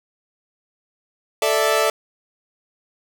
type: chord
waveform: sawtooth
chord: A suspended fourth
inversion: none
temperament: equal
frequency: 440 / 587.3 / 659.3 Hz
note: A4 / D5 / E5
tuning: 0 / 0 / 0 cents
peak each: -17 dBFS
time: 1.42-1.9 s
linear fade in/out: 2 ms
effects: none